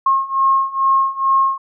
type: beating tone pair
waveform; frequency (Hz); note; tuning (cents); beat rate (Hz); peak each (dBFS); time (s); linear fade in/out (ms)
sine; 1077 / 1079.3; C6 / C#6; +50 / -47; 2.3; -17 / -15; 0.06-1.58; 5
effects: none